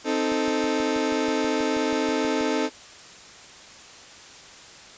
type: chord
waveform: 30% pulse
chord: A diminished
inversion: first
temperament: equal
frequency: 261.6 / 311.1 / 440 Hz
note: C4 / Eb4 / A4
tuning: 0 / 0 / 0 cents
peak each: -24 / -24 / -24 dBFS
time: 0.04-2.7 s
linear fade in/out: 50 ms
type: click train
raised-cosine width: 3 ms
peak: -30 dBFS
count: 14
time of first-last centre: 0.32-2.41 s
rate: 6.22 Hz
effects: white hiss -45 dBFS RMS until 4.97 s + resampled to 16000 Hz